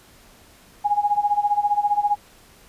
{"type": "tone with tremolo", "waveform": "sine", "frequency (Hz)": 825, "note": "G#5", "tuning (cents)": -12, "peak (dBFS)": -14, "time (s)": [0.84, 2.16], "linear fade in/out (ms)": 20, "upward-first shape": "sine", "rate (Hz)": 15, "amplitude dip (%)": 85, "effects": ["pink hiss -51 dBFS RMS until 2.68 s", "resampled to 32000 Hz"]}